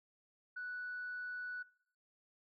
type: tone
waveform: sine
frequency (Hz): 1480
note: F#6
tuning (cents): 0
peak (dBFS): -40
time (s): 0.56-1.63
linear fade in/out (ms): 10
effects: noise-tail reverb RT60 0.7 s tail -23 dB re dry + tanh soft clip ceiling -36 dBFS